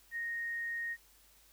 sine tone, 1862 Hz, A#6, 2 cents flat, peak -35 dBFS, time 0.11-0.97 s, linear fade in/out 50 ms, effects added 50 Hz sine -69 dBFS peak until 1.52 s + white hiss -64 dBFS RMS until 1.52 s

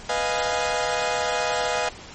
sawtooth chord, F half-diminished seventh, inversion second, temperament equal, 493.9 / 622.3 / 698.5 / 830.6 Hz, Cb5 / Eb5 / F5 / Ab5, 0 / 0 / 0 / 0 cents, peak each -24 dBFS, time 0.09-1.89 s, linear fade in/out 5 ms, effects pink hiss -41 dBFS RMS until 2.14 s + MP3 32 kbps

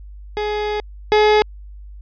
30% pulse tone pair in turn, 420 / 424.1 Hz, G#4 / G#4, +19 / +36 cents, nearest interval unison, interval 17 cents, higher second, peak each -17 / -8 dBFS, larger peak second, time 0.37-0.8 / 1.12-1.42 s, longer first, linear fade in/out 0 ms, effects added 50 Hz sine -34 dBFS peak until 2.01 s + resampled to 11025 Hz

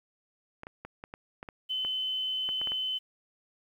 clicks, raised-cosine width 0.5 ms, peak -26 dBFS, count 12, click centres 0.634 / 0.669 / 0.85 / 1.039 / 1.139 / 1.429 / 1.488 / 1.849 / 2.49 / 2.615 / 2.673 / 2.719 s
sine tone, 3043 Hz, F#7, 48 cents sharp, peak -29 dBFS, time 1.69-2.99 s, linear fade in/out 20 ms
effects 10-bit

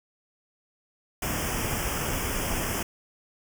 pink band-stop noise, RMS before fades -29 dBFS, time 1.22-2.83 s, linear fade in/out 5 ms, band 3300 to 5000 Hz, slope 96 dB/octave, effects none

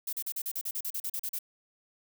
violet noise bursts, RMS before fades -34 dBFS, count 14, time 0.07-1.389 s, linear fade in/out 5 ms, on 58 ms, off 39 ms, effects none

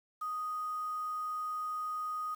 sine tone with quantisation, 1244.5 Hz, D#6, in tune, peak -34 dBFS, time 0.21-2.35 s, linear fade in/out 10 ms, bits 9, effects none

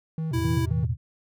triangle tone with vibrato, 143.4 Hz, D3, 41 cents flat, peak -24 dBFS, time 0.18-0.85 s, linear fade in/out 2 ms, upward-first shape square, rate 3.8 Hz, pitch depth 190 cents each way
sine chord, E suspended fourth, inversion none, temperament equal with one note detuned, 82.41 / 110 / 125.19 Hz, E2 / A2 / B2, 0 / 0 / +24 cents, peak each -28 dBFS, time 0.32-0.97 s, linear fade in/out 50 ms
square tone, 329.6 Hz, E4, in tune, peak -28 dBFS, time 0.33-0.66 s, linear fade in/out 10 ms
effects none

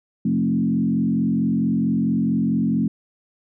sine tone with frequency modulation, 220 Hz, A3, in tune, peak -17 dBFS, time 0.25-2.88 s, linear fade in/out 5 ms, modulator 44.5 Hz, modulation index 1.3, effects none

